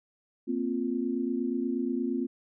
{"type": "chord", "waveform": "sine", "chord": "Bb suspended second", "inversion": "none", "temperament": "equal", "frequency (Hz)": [233.1, 261.6, 349.2], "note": ["Bb3", "C4", "F4"], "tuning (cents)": [0, 0, 0], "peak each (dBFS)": [-32, -30, -33], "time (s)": [0.47, 2.27], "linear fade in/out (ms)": 20, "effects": []}